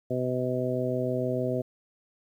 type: harmonic tone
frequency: 126.6 Hz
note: B2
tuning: 43 cents sharp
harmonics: 1 / 2 / 3 / 4 / 5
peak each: -32 / -32 / -32 / -32 / -32 dBFS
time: 0.1-1.62 s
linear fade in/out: 10 ms
effects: 10-bit